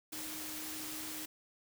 sine tone in noise, 309.4 Hz, D#4, 10 cents flat, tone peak -48 dBFS, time 0.12-1.26 s, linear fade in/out 10 ms, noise white, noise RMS -43 dBFS, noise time 0.12-1.26 s, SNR -8 dB, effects none

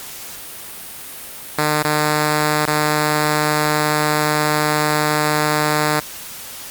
5% pulse tone with dropouts, 151.2 Hz, D#3, 49 cents flat, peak -4 dBFS, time 1.58-6 s, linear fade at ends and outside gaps 5 ms, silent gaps 1.827-1.844 / 2.658-2.675 s, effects white hiss -33 dBFS RMS until 6.7 s + Opus 48 kbps

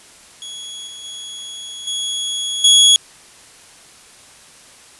sawtooth tone with level steps, 3346 Hz, G#7, 12 cents sharp, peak -26 / -29 / -26 / -17 / -4 dBFS, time 0.42-2.96 s, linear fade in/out 0 ms, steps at 0.87 / 1.04 / 1.87 / 2.64 s, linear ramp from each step 5 ms, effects white hiss -44 dBFS RMS until 4.99 s + resampled to 24000 Hz

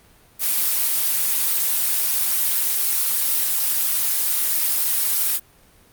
blue noise, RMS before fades -20 dBFS, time 0.39-5.4 s, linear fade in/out 50 ms, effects pink hiss -53 dBFS RMS until 5.92 s + Opus 32 kbps

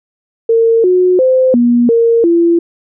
sine tone with pitch steps, 456.4 / 364.5 / 517 / 240 / 462.3 / 339.4 Hz, A#4 / F#4 / C5 / B3 / A#4 / F4, -37 / -26 / -21 / -49 / -14 / -49 cents, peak -6 dBFS, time 0.49-2.59 s, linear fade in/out 5 ms, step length 350 ms, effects none

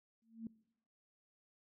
sine tone with exponential growth, 226.2 Hz, A3, 48 cents sharp, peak -38 dBFS, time 0.22-0.47 s, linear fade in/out 2 ms, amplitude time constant 53 ms, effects noise-tail reverb RT60 0.8 s tail -22 dB re dry

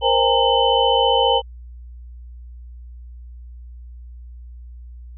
sine tone cluster, 472.1 / 527 / 809 / 913 / 3030 Hz, A#4 / C5 / G#5 / A#5 / F#7, +22 / +12 / -46 / -36 / +40 cents, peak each -20 dBFS, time 0.01-1.42 s, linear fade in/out 50 ms, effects added 60 Hz sine -35 dBFS peak until 5.17 s

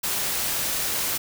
white noise, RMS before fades -26 dBFS, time 0.03-1.18 s, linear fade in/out 10 ms, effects none

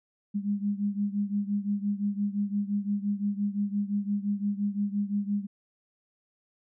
sine beating tone pair, 201.7 / 207.5 Hz, G3 / G#3, +50 / -1 cents, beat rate 5.8 Hz, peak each -28 / -31 dBFS, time 0.34-5.47 s, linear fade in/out 20 ms, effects none

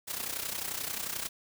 white noise with amplitude modulation, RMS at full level -33 dBFS, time 0.07-1.29 s, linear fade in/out 20 ms, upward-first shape sine, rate 31.3 Hz, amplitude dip 70%, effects none

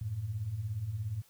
sine beating tone pair, 92.5 / 109.5 Hz, F#2 / A2, 0 / -8 cents, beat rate 17 Hz, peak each -40 / -34 dBFS, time 0.01-1.22 s, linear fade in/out 5 ms, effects white hiss -64 dBFS RMS until 1.29 s

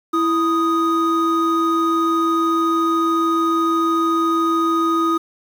triangle tone pair together, 330.7 / 1244.5 Hz, E4 / D#6, +6 / 0 cents, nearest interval octave + major seventh, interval 2294 cents, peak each -16 / -16 dBFS, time 0.13-5.18 s, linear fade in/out 10 ms, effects 7-bit

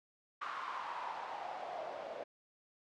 white noise with band-pass filter sweep, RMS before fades -43 dBFS, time 0.41-2.24 s, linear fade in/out 10 ms, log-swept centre 1200 to 570 Hz, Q 5, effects low-pass 4000 Hz 12 dB/octave

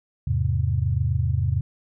sine chord, E augmented, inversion none, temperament equal, 82.41 / 103.83 / 130.81 Hz, E2 / G#2 / B#2, 0 / 0 / 0 cents, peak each -24 / -24 / -24 dBFS, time 0.27-1.61 s, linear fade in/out 5 ms, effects none

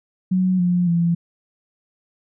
sine tone with pitch steps, 185 / 177.36 / 170.04 Hz, F#3 / F3 / F3, 0 / +27 / -46 cents, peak -15 dBFS, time 0.31-1.15 s, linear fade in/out 10 ms, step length 280 ms, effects none

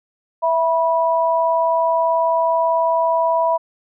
sine tone pair together, 659.3 / 977.6 Hz, E5 / B5, 0 / -18 cents, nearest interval perfect fifth, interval 682 cents, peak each -17 dBFS, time 0.42-3.58 s, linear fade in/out 20 ms, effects none

